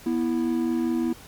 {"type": "tone pair together", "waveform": "triangle", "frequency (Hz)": [244.3, 329.6], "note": ["B3", "E4"], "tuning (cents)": [-19, 0], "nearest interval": "perfect fourth", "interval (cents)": 519, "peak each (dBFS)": -23, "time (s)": [0.06, 1.13], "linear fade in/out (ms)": 5, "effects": ["pink hiss -47 dBFS RMS until 1.27 s", "Opus 48 kbps"]}